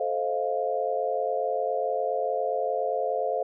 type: chord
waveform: sine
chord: F dominant seventh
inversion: first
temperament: just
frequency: 436.5 / 523.8 / 628.6 / 698.5 Hz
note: A4 / C5 / Eb5 / F5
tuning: -14 / +2 / +18 / 0 cents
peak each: -31 / -29 / -32 / -29 dBFS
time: 0-3.43 s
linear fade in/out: 5 ms
effects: none